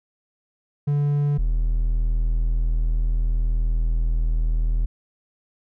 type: tone pair in turn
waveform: triangle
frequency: 144.8 / 40.33 Hz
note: D3 / E1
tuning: -24 / -37 cents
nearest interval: octave + minor seventh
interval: 2213 cents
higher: first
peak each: -16 dBFS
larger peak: neither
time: 0.87-1.38 / 1.38-4.86 s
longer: second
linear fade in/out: 10 ms
effects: none